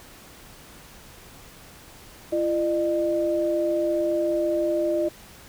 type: tone pair together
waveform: sine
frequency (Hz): 340 / 605.8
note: F4 / D#5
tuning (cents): -46 / -46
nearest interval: minor seventh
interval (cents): 1000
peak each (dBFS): -24 / -23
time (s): 2.32-5.09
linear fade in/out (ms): 10
effects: pink hiss -47 dBFS RMS until 5.48 s